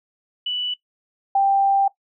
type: tone pair in turn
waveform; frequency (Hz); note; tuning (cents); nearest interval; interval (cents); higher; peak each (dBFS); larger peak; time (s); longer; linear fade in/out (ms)
sine; 2964 / 787.6; F#7 / G5; +2 / +8; octave + major seventh; 2294; first; -22 / -14; second; 0.46-0.74 / 1.35-1.88; second; 5
effects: noise-tail reverb RT60 0.1 s tail -18 dB re dry